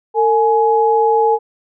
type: tone pair together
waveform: sine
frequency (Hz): 452.2 / 841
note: A4 / G#5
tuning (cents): +47 / +22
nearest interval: major seventh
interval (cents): 1075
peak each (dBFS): -13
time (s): 0.14-1.39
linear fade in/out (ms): 50
effects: none